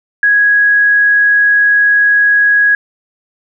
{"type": "tone", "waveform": "sine", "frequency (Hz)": 1661.2, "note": "G#6", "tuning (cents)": 0, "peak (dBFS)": -6, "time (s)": [0.23, 2.75], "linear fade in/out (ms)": 2, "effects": []}